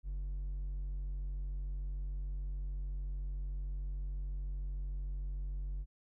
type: tone with hard clipping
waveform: sine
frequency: 46.76 Hz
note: F#1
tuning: 19 cents sharp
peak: -37 dBFS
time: 0.03-5.86 s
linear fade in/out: 50 ms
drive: 3 dB
effects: none